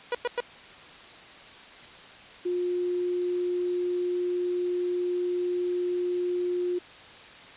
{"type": "tone bursts", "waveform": "sawtooth", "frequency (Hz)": 485.1, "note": "B4", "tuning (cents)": -31, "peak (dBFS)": -21, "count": 3, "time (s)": [0.12, 0.404], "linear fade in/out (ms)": 2, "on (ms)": 28, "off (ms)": 100}
{"type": "tone", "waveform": "sine", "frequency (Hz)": 356.2, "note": "F4", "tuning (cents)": 34, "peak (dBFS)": -25, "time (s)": [2.45, 6.79], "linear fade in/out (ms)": 10}
{"effects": ["white hiss -47 dBFS RMS until 7.56 s", "resampled to 8000 Hz"]}